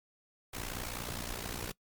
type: noise with amplitude modulation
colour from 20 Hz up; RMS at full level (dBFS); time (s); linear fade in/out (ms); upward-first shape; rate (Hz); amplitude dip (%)
pink; -36; 0.53-1.72; 10; sine; 59.5; 80
effects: noise-tail reverb RT60 0.1 s tail -22 dB re dry + MP3 96 kbps